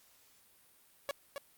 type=tone with echo; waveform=sawtooth; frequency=562 Hz; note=C#5; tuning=24 cents sharp; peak=-29 dBFS; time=1.09-1.11 s; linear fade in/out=0 ms; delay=270 ms; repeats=1; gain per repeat=-6 dB; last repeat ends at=1.38 s; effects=white hiss -65 dBFS RMS until 1.57 s + Opus 48 kbps